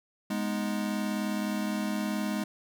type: chord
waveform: square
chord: G# minor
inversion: none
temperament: equal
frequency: 207.7 / 246.9 / 311.1 Hz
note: G#3 / B3 / D#4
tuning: 0 / 0 / 0 cents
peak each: -31 / -37 / -37 dBFS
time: 0.3-2.44 s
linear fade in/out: 5 ms
effects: none